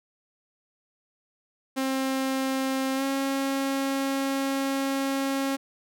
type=tone with pitch glide; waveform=sawtooth; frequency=265.8 to 272.3 Hz; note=C4 to C#4; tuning=+27 to -31 cents; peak=-21 dBFS; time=1.76-5.57 s; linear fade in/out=20 ms; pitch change=+42 cents; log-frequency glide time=2.95-3.03 s; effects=none